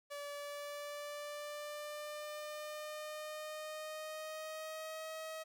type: tone with pitch glide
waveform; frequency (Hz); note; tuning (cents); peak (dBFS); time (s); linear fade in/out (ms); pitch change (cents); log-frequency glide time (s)
sawtooth; 576 to 635.4; D5 to D#5; -34 to +36; -39; 0.1-5.44; 20; +170; 0.33-5.11
effects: none